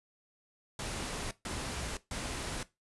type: noise bursts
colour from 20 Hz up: pink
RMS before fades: -38 dBFS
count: 3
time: 0.79-2.63 s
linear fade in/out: 2 ms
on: 520 ms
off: 140 ms
effects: noise-tail reverb RT60 0.2 s tail -17 dB re dry + resampled to 24000 Hz